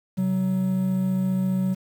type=tone pair together; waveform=triangle; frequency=132.86 / 187.7 Hz; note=C3 / F#3; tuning=+27 / +25 cents; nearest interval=tritone; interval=598 cents; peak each=-28 / -19 dBFS; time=0.17-1.75 s; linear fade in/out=20 ms; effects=8-bit